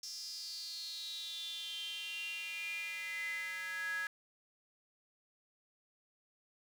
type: tone with high-pass filter sweep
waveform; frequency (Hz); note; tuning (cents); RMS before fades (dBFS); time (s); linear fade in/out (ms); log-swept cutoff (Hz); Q
square; 185; F#3; 0; -42; 0.03-4.07; 2; 5400 to 1600; 9.6
effects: none